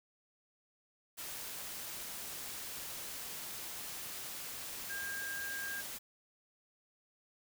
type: tone in noise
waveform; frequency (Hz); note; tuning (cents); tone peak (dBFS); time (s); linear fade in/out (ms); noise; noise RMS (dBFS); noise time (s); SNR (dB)
sine; 1608; G6; +44; -39; 4.89-5.82; 20; white; -44; 1.17-5.99; +2
effects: none